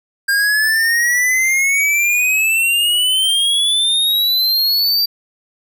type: exponential sweep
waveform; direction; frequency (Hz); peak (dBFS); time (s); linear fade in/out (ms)
square; up; 1600 to 4699; -13; 0.28-5.06; 10
effects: none